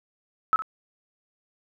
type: tone with echo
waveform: sine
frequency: 1299 Hz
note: E6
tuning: 26 cents flat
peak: -16 dBFS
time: 0.53-0.56 s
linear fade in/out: 0 ms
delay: 61 ms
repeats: 1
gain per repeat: -13 dB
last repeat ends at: 0.621 s
effects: none